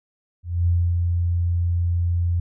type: tone with ADSR envelope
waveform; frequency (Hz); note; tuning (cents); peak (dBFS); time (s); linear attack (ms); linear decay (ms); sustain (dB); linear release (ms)
sine; 86.6; F2; -14; -15; 0.43-2.4; 240; 270; -3; 5
effects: none